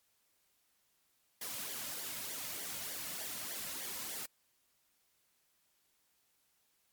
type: noise with flanger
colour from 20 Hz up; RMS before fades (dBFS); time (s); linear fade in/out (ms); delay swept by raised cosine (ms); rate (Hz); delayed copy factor
white; -42; 1.41-4.26; 5; 0.75 to 2.65; 3.3; -0.65
effects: white hiss -75 dBFS RMS until 6.92 s + MP3 96 kbps